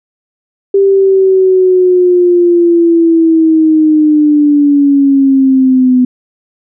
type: linear sweep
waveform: sine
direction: down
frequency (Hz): 395.5 to 250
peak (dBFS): -4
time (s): 0.74-6.05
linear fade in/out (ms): 5
effects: none